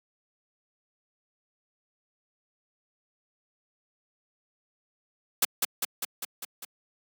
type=noise with echo; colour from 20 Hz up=white; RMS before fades=-22 dBFS; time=5.42-5.45 s; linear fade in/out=5 ms; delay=200 ms; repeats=6; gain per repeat=-3 dB; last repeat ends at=6.65 s; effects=high-pass 200 Hz 12 dB/octave